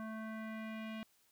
square tone with low-pass filter sweep, 220 Hz, A3, in tune, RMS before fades -44 dBFS, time 0-1.03 s, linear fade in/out 0 ms, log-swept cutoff 1400 to 2900 Hz, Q 2.4, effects white hiss -72 dBFS RMS until 1.31 s

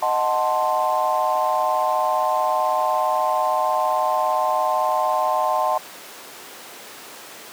sine chord, D# diminished seventh, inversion none, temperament equal, 622.3 / 740 / 880 / 1046.5 Hz, D#5 / F#5 / A5 / C6, 0 / 0 / 0 / 0 cents, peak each -23 dBFS, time 0.02-5.78 s, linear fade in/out 5 ms, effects pink hiss -38 dBFS RMS until 7.52 s + high-pass 400 Hz 12 dB/octave

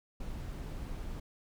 brown noise, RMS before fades -40 dBFS, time 0.2-1.2 s, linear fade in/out 5 ms, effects none

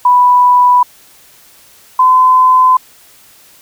sine tone pair in turn, 987.8 / 1020.3 Hz, B5 / C6, 0 / -44 cents, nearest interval minor second, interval 56 cents, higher second, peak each -4 dBFS, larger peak neither, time 0.05-0.83 / 1.99-2.77 s, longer neither, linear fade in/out 5 ms, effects white hiss -43 dBFS RMS until 3.61 s

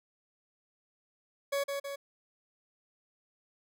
40% pulse tone with echo, 560 Hz, C#5, 18 cents sharp, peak -28 dBFS, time 1.52-1.64 s, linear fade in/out 10 ms, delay 160 ms, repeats 2, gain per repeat -4 dB, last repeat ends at 1.96 s, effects none

